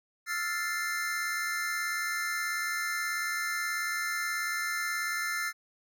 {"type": "chord", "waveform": "square", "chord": "F major seventh", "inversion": "third", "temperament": "equal", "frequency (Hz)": [1318.5, 1396.9, 1760, 2093], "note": ["E6", "F6", "A6", "C7"], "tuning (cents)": [0, 0, 0, 0], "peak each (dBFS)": [-40, -37, -35, -36], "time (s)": [0.26, 5.53], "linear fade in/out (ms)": 50, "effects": []}